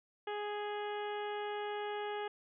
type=harmonic tone; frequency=415.3 Hz; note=G#4; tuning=in tune; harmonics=1 / 2 / 3 / 4 / 5 / 6 / 7 / 8; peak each=-39 / -41 / -49 / -48 / -52 / -56 / -52 / -56 dBFS; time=0.27-2.28 s; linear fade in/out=5 ms; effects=none